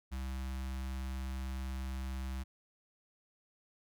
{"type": "tone with notch filter", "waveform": "square", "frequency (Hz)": 65.41, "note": "C2", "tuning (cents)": 0, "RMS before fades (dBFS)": -39, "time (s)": [0.11, 2.44], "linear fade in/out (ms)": 20, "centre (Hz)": 470, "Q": 1, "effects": []}